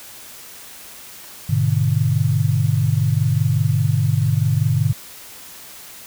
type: chord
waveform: sine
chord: G# diminished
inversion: none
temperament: just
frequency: 103.83 / 124.59 / 149.51 Hz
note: G#2 / B2 / D3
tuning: 0 / +16 / +31 cents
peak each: -19 dBFS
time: 1.49-4.93 s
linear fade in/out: 10 ms
effects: white hiss -39 dBFS RMS until 6.06 s